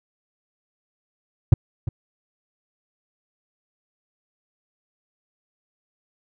triangle tone with echo, 109.5 Hz, A2, 8 cents flat, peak -4 dBFS, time 1.52-1.54 s, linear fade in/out 5 ms, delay 350 ms, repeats 1, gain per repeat -15 dB, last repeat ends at 1.89 s, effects none

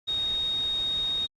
sine tone in noise, 3729 Hz, A#7, in tune, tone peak -25 dBFS, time 0.07-1.27 s, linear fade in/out 20 ms, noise pink, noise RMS -43 dBFS, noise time 0.07-1.27 s, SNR +15 dB, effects low-pass 7000 Hz 12 dB/octave + Opus 48 kbps

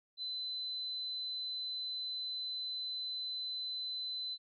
sine tone, 4030 Hz, B7, 34 cents sharp, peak -37 dBFS, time 0.17-4.38 s, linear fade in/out 50 ms, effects none

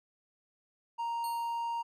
triangle tone, 932.3 Hz, A#5, in tune, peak -30 dBFS, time 0.98-1.83 s, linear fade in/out 20 ms
5% pulse tone with exponential decay, 4372 Hz, C#8, 25 cents flat, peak -34 dBFS, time 1.24-1.75 s, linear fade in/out 1 ms, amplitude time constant 110 ms
effects resampled to 32000 Hz

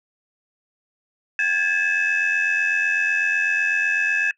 sine tone cluster, 1635 / 1723 / 2589 Hz, G#6 / A6 / E7, -28 / -37 / -32 cents, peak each -21 dBFS, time 1.39-4.31 s, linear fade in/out 2 ms, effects noise-tail reverb RT60 0.1 s tail -21 dB re dry + tanh soft clip ceiling -13 dBFS

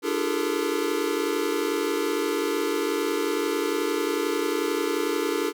square tone cluster, 295.9 / 341.8 / 397.6 / 428.9 / 460 Hz, D4 / F4 / G4 / A4 / A#4, +13 / -37 / +25 / -44 / -23 cents, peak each -31 dBFS, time 0.02-5.53 s, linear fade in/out 50 ms, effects none

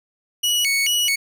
sawtooth tone with vibrato, 2548 Hz, D#7, 41 cents sharp, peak -14 dBFS, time 0.43-1.16 s, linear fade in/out 10 ms, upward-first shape square, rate 2.3 Hz, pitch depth 240 cents each way, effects none

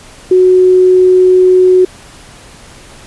sine tone, 368.4 Hz, F#4, 7 cents flat, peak -3 dBFS, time 0.31-1.85 s, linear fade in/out 5 ms, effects pink hiss -36 dBFS RMS until 3.06 s + resampled to 24000 Hz

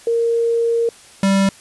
sine / square tone pair in turn, 464.3 / 195.21 Hz, A#4 / G3, -7 / -7 cents, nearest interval octave + minor third, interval 1500 cents, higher first, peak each -14 / -13 dBFS, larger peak second, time 0.07-0.89 / 1.23-1.49 s, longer first, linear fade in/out 2 ms, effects white hiss -44 dBFS RMS until 1.6 s + resampled to 24000 Hz

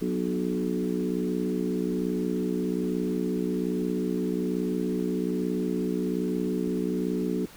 harmonic tone with a mistuned harmonic, 61.2 Hz, B1, 15 cents flat, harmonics 3 / 4 / 5 / 6 / 7, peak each -30 / -31 / -32 / -33 / -33 dBFS, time 0.01-7.46 s, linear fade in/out 10 ms, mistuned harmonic 5, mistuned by -25 cents, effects pink hiss -49 dBFS RMS until 7.56 s

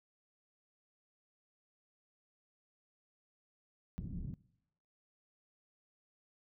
white low-pass noise, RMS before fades -42 dBFS, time 3.98-4.34 s, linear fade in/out 0 ms, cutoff 190 Hz, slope 24 dB/octave, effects noise-tail reverb RT60 0.8 s tail -22 dB re dry

